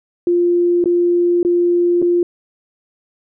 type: tone with dropouts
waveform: sine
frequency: 349.2 Hz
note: F4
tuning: in tune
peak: -11 dBFS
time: 0.27-2.23 s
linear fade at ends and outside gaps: 2 ms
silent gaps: 0.841-0.857 / 1.43-1.449 / 2.018-2.024 s
effects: none